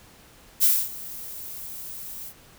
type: noise with ADSR envelope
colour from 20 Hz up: violet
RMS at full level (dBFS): -17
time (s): 0.6-2.34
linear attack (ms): 34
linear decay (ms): 250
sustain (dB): -20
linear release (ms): 74
effects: pink hiss -52 dBFS RMS until 2.58 s